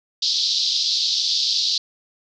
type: band-pass noise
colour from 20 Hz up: pink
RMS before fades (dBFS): -21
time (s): 0.22-1.78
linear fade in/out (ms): 5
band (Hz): 3700 to 5200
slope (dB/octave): 48
effects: none